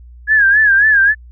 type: tone with vibrato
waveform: sine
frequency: 1661.2 Hz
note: G#6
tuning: in tune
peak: -7 dBFS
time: 0.27-1.15 s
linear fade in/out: 50 ms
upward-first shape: sine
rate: 3.7 Hz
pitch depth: 100 cents each way
effects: added 60 Hz sine -35 dBFS peak until 1.31 s